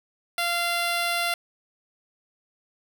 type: tone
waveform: 10% pulse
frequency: 691 Hz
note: F5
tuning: 19 cents flat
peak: -15 dBFS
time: 0.38-1.34 s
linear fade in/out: 2 ms
effects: none